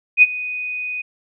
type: tone with ADSR envelope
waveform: sine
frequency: 2489 Hz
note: D#7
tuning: in tune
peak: -4 dBFS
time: 0.17-1.02 s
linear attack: 53 ms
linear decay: 33 ms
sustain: -19 dB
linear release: 11 ms
effects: none